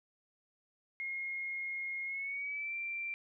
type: tone with pitch glide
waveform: sine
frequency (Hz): 2148 to 2356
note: C7 to D7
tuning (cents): +45 to +5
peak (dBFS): -36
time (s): 1-3.14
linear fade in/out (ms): 0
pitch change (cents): +160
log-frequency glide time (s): 2.05-2.75
effects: none